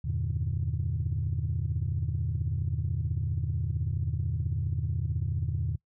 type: chord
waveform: sine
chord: E half-diminished seventh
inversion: none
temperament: equal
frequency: 82.41 / 98 / 116.54 / 146.83 Hz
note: E2 / G2 / Bb2 / D3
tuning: 0 / 0 / 0 / 0 cents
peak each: -31 / -33 / -32 / -33 dBFS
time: 0.04-5.76 s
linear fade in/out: 10 ms
effects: noise-tail reverb RT60 0.1 s tail -22 dB re dry + tanh soft clip ceiling -20 dBFS

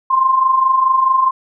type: tone pair together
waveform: sine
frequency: 1029 / 1053.7 Hz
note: C6 / C6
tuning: -29 / +12 cents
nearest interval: unison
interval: 41 cents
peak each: -18 / -11 dBFS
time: 0.1-1.31 s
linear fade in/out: 10 ms
effects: none

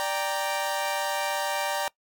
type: chord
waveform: sawtooth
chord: G minor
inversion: second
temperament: equal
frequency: 587.3 / 784 / 932.3 Hz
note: D5 / G5 / Bb5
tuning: 0 / 0 / 0 cents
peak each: -27 dBFS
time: 0-1.88 s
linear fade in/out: 0 ms
effects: noise-tail reverb RT60 0.1 s tail -22 dB re dry

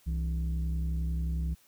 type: tone pair together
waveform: sine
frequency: 65.4 / 164.81 Hz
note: C2 / E3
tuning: 0 / 0 cents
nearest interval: octave + major third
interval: 1600 cents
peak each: -27 / -33 dBFS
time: 0.06-1.55 s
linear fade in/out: 20 ms
effects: tanh soft clip ceiling -25 dBFS + white hiss -63 dBFS RMS until 1.67 s

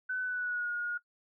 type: tone with pitch glide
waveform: sine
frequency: 1508 to 1436.6 Hz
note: F#6 to F6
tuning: +32 to +48 cents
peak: -31 dBFS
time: 0.09-0.98 s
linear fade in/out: 10 ms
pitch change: -84 cents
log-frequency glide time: 0.21-0.71 s
effects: noise-tail reverb RT60 0.1 s tail -21 dB re dry

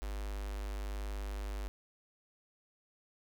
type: tone with notch filter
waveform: square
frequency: 50.6 Hz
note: G#1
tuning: 44 cents flat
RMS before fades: -39 dBFS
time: 0.02-1.68 s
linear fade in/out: 0 ms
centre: 160 Hz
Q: 0.72
effects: none

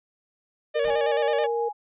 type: tone with vibrato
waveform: 45% pulse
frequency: 584 Hz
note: D5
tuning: 10 cents flat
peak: -24 dBFS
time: 0.74-1.47 s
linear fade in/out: 20 ms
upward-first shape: square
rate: 9.3 Hz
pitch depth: 56 cents each way
type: tone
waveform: sine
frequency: 466.2 Hz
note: A#4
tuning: in tune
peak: -24 dBFS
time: 0.75-1.69 s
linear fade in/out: 10 ms
type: noise with exponential decay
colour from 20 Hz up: pink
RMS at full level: -38 dBFS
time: 0.84-1.24 s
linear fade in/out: 0 ms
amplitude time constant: 85 ms
type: tone with tremolo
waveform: sine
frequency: 830.6 Hz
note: G#5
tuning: in tune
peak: -27 dBFS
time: 0.87-1.73 s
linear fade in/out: 20 ms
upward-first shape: triangle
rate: 5.6 Hz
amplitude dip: 35%
effects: resampled to 8000 Hz

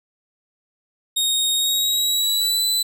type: tone with pitch glide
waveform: sawtooth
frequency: 3729 to 3997 Hz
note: A#7 to B7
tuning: 0 to +20 cents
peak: -15 dBFS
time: 1.16-2.83 s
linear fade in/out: 10 ms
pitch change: +120 cents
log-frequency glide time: 1.54-2.63 s
effects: none

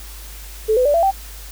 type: tone with pitch steps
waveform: sine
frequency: 436.3 / 504.1 / 582.4 / 672.9 / 777.4 Hz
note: A4 / B4 / D5 / E5 / G5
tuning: -15 / +35 / -15 / +35 / -15 cents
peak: -12 dBFS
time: 0.68-1.115 s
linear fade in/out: 20 ms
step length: 87 ms
effects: added 51 Hz sine -34 dBFS peak until 1.51 s + white hiss -39 dBFS RMS until 1.51 s

